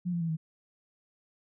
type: tone with pitch steps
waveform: sine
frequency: 177.8 / 171.45 / 165.32 / 159.41 Hz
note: F3 / F3 / E3 / D#3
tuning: +31 / -32 / +5 / +42 cents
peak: -28 dBFS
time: 0.05-0.37 s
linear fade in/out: 20 ms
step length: 80 ms
effects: none